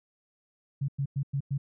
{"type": "tone bursts", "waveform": "sine", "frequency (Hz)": 138.59, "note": "C#3", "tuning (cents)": 0, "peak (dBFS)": -26, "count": 5, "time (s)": [0.81, 1.58], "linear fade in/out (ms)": 10, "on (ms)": 74, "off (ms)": 100, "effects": []}